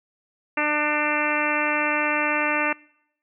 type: harmonic tone with a mistuned harmonic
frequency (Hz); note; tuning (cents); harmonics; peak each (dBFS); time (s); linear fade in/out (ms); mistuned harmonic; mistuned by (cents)
299.1; D4; +32; 1 / 2 / 3 / 4 / 5 / 6 / 7 / 8 / 9; -29 / -29 / -29 / -29 / -29 / -29 / -29 / -29 / -29; 0.57-2.73; 5; 8; -23
effects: noise-tail reverb RT60 0.8 s tail -26 dB re dry